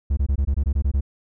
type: tone bursts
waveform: triangle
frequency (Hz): 69.1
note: C#2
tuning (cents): -5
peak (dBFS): -15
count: 10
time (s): 0.1-1.009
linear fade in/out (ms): 10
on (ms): 72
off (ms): 21
effects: none